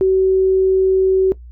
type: tone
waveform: sine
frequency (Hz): 379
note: F#4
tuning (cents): +42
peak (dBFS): -10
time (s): 0.01-1.32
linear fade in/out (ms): 0
effects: noise-tail reverb RT60 0.1 s tail -17 dB re dry + added 60 Hz sine -34 dBFS peak until 1.51 s